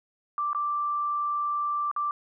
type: tone with dropouts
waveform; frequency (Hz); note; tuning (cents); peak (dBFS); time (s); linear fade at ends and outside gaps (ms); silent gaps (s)
sine; 1174.7; D6; 0; -25; 0.38-2.11; 1; 0.531-0.548 / 1.914-1.963
effects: none